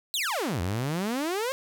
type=exponential two-way sweep; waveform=sawtooth; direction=down then up; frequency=4229 to 82.2 to 550 Hz; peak=-23 dBFS; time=0.14-1.52 s; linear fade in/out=0 ms; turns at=0.61 s; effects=none